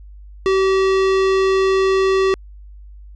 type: tone with hard clipping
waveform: sine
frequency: 383.3 Hz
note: G4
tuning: 39 cents flat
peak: -15 dBFS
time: 0.46-2.34 s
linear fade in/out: 0 ms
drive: 18 dB
effects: added 50 Hz sine -36 dBFS peak until 3.15 s + resampled to 24000 Hz